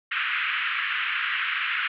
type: band-pass noise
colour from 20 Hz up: pink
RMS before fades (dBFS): -27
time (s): 0.11-1.88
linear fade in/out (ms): 10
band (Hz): 1300 to 3000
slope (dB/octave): 48
effects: none